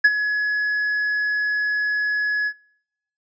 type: tone with ADSR envelope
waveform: triangle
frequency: 1690 Hz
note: G#6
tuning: 30 cents sharp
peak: -6 dBFS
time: 0.04-2.53 s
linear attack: 10 ms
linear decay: 41 ms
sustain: -12 dB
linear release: 63 ms
effects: noise-tail reverb RT60 0.8 s tail -24 dB re dry + resampled to 16000 Hz